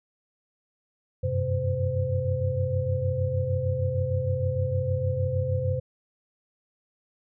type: tone cluster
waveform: sine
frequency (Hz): 92.2 / 98.7 / 129.9 / 514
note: F#2 / G2 / C3 / C5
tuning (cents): -6 / +12 / -12 / -31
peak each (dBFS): -29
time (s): 1.23-5.8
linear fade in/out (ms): 10
effects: none